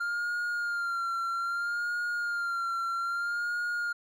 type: tone with vibrato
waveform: triangle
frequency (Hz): 1396.9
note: F6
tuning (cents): 0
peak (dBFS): -27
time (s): 0-3.93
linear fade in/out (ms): 10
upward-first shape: sine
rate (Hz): 0.62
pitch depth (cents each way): 42
effects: none